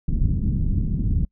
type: low-pass noise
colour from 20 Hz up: pink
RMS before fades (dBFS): -21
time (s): 0.08-1.25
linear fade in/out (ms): 5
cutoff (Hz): 210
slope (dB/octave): 24
effects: noise-tail reverb RT60 0.1 s tail -26 dB re dry